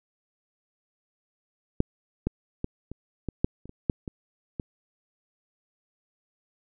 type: clicks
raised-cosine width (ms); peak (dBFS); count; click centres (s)
3; -7 / -12 / -15 / -24 / -17 / -8 / -30 / -29 / -9 / -21 / -18; 11; 1.804 / 2.27 / 2.644 / 2.916 / 3.287 / 3.445 / 3.656 / 3.694 / 3.898 / 4.078 / 4.598
effects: none